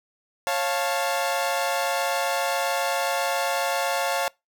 sawtooth chord, Db augmented, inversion none, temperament equal with one note detuned, 549.3 / 698.5 / 880 Hz, Db5 / F5 / A5, -16 / 0 / 0 cents, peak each -23 / -23 / -25 dBFS, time 0.47-4.28 s, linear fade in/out 0 ms, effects noise-tail reverb RT60 0.2 s tail -24 dB re dry

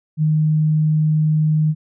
sine tone, 154.6 Hz, D#3, 11 cents flat, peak -13 dBFS, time 0.17-1.75 s, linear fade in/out 50 ms, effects none

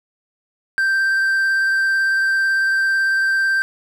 triangle tone with vibrato, 1568 Hz, G6, in tune, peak -13 dBFS, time 0.78-3.62 s, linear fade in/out 0 ms, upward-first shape triangle, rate 18 Hz, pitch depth 12 cents each way, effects none

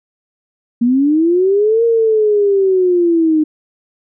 sine linear two-way sweep, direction up then down, 231.2 to 466.8 to 304.3 Hz, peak -9 dBFS, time 0.81-3.44 s, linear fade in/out 10 ms, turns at 1.84 s, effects none

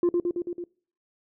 sine tone with echo, 349.2 Hz, F4, in tune, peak -16 dBFS, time 0.03-0.09 s, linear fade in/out 2 ms, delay 110 ms, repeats 5, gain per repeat -3 dB, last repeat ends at 0.64 s, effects noise-tail reverb RT60 0.5 s tail -25 dB re dry + tanh soft clip ceiling -17 dBFS

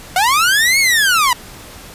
sawtooth linear two-way sweep, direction up then down, 701 to 2232 to 947 Hz, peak -7 dBFS, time 0.16-1.33 s, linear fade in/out 2 ms, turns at 0.79 s, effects pink hiss -36 dBFS RMS until 1.94 s + resampled to 32000 Hz

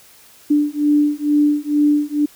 sine beating tone pair, 293.7 / 295.9 Hz, D4 / D4, 0 / +13 cents, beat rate 2.2 Hz, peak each -16 dBFS, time 0.5-2.26 s, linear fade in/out 10 ms, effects white hiss -47 dBFS RMS until 2.35 s

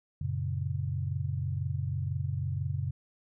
sine chord, F# major, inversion none, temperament equal, 92.5 / 116.54 / 138.59 Hz, F#2 / A#2 / C#3, 0 / 0 / 0 cents, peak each -33 / -36 / -33 dBFS, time 0.21-2.91 s, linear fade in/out 5 ms, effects none

